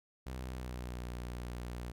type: tone with pitch glide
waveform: sawtooth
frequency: 63.9 to 60.31 Hz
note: C2 to B1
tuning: -40 to -40 cents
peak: -36 dBFS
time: 0.26-1.92 s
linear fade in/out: 10 ms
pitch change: -100 cents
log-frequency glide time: 0.38-1.09 s
effects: none